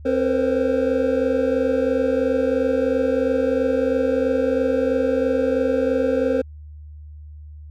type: tone cluster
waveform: triangle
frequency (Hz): 263.4 / 461.8 / 508 / 531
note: C4 / A#4 / B4 / C5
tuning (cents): +12 / -16 / +49 / +25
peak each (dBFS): -21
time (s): 0.05-6.42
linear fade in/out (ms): 10
effects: added 75 Hz sine -36 dBFS peak until 7.7 s